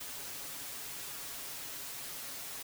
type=noise with comb filter; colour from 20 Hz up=white; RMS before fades=-43 dBFS; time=0-2.63 s; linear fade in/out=10 ms; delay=7.2 ms; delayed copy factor=+0.5; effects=none